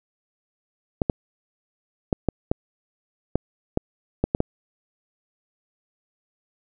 clicks, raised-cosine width 2 ms, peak -6 dBFS, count 10, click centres 1.018 / 1.098 / 2.128 / 2.287 / 2.515 / 3.356 / 3.774 / 4.24 / 4.349 / 4.404 s, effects none

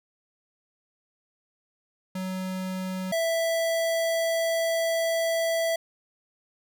square tone pair in turn, 186.7 / 660.3 Hz, F#3 / E5, +16 / +3 cents, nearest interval octave + minor seventh, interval 2187 cents, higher second, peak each -30 / -24 dBFS, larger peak second, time 2.15-3.12 / 3.12-5.76 s, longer second, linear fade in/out 5 ms, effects none

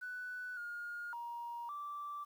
sine tone with pitch steps, 1489 / 1425 / 945 / 1167 Hz, F#6 / F6 / A#5 / D6, +11 / +34 / +23 / -11 cents, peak -40 dBFS, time 0.01-2.25 s, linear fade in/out 20 ms, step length 560 ms, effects tanh soft clip ceiling -37 dBFS + 11-bit

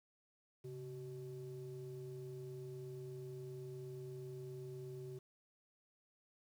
triangle ring-modulated tone, 121.5 Hz, B2, 28 cents flat, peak -40 dBFS, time 0.64-5.19 s, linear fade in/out 10 ms, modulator 257 Hz, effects tanh soft clip ceiling -36 dBFS + 11-bit

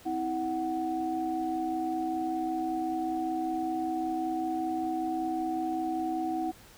sine tone cluster, 259.2 / 324.4 / 743 Hz, C4 / E4 / F#5, -16 / -28 / +7 cents, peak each -39 / -31 / -32 dBFS, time 0.05-6.52 s, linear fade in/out 20 ms, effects pink hiss -54 dBFS RMS until 6.77 s

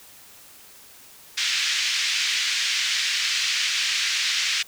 pink band-pass noise, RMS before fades -24 dBFS, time 1.37-4.63 s, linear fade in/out 10 ms, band 2000 to 6100 Hz, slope 24 dB/octave, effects white hiss -48 dBFS RMS until 4.67 s

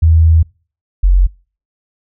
sine tone pair in turn, 81.1 / 45.52 Hz, E2 / F#1, -28 / -28 cents, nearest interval minor seventh, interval 1000 cents, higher first, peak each -5 dBFS, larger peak neither, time 0.02-0.43 / 1.03-1.27 s, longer first, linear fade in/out 10 ms, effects noise-tail reverb RT60 0.4 s tail -26 dB re dry

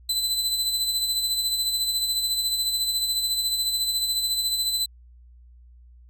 sawtooth tone with tremolo, 4023 Hz, B7, 31 cents sharp, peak -18 dBFS, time 0.09-4.86 s, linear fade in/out 5 ms, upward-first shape sine, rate 14 Hz, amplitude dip 45%, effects added 60 Hz sine -47 dBFS peak until 6.09 s

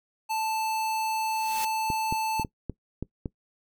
square tone, 880 Hz, A5, in tune, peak -27 dBFS, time 0.29-2.44 s, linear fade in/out 20 ms
white noise with exponential growth, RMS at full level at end -32 dBFS, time 1.14-1.65 s, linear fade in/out 5 ms, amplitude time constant 110 ms
clicks, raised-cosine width 3 ms, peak -18 dBFS, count 7, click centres 1.902 / 2.125 / 2.397 / 2.448 / 2.697 / 3.026 / 3.258 s
effects noise-tail reverb RT60 0.1 s tail -21 dB re dry

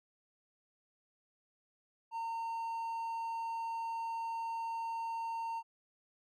triangle tone, 914 Hz, A#5, 34 cents flat, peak -34 dBFS, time 2.11-5.63 s, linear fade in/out 50 ms, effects none

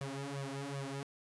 sawtooth tone with flanger, 138.59 Hz, C#3, in tune, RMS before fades -41 dBFS, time 0.01-1.03 s, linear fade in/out 0 ms, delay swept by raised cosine 1.7 to 5 ms, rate 2.6 Hz, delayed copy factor +1, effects resampled to 24000 Hz

